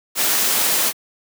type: noise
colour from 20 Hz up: white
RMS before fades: -18 dBFS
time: 0.15-0.93 s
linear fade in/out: 50 ms
effects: high-pass 200 Hz 12 dB/octave